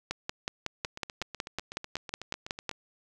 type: two click trains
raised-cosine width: 0.2 ms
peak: -14 / -22 dBFS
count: 15 / 16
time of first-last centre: 0.11-2.693 / 0.85-2.713 s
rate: 5.42 / 8.05 Hz
effects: none